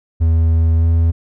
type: tone with pitch glide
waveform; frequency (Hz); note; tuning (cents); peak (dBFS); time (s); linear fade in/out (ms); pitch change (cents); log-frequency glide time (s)
triangle; 81.6 to 82.74; E2 to E2; -17 to +7; -8; 0.2-1.12; 20; +24; 0.76-0.85
effects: none